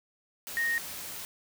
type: tone in noise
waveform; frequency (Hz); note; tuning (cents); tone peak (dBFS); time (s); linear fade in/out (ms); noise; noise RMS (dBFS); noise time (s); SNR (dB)
sine; 1859; A#6; -5; -26; 0.57-0.78; 0; white; -40; 0.47-1.25; +11
effects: none